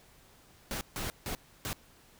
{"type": "noise bursts at uneven times", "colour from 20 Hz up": "pink", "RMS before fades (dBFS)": -36, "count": 4, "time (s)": [[0.71, 0.81], [0.96, 1.1], [1.26, 1.35], [1.65, 1.73]], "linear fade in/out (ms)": 0, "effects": ["pink hiss -60 dBFS RMS until 2.19 s"]}